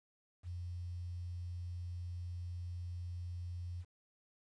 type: tone with quantisation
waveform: sine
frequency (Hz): 88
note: F2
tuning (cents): +14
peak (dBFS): -40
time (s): 0.43-3.85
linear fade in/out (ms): 50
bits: 11
effects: resampled to 22050 Hz